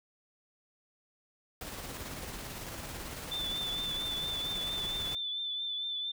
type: noise with tremolo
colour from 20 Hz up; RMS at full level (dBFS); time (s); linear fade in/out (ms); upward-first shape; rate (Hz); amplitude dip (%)
pink; -41; 1.61-5.15; 2; square; 18; 25
type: tone with vibrato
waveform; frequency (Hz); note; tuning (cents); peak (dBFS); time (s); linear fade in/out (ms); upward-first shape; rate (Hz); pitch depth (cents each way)
sine; 3520; A7; 0; -33; 3.31-6.12; 10; triangle; 4.4; 37
effects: none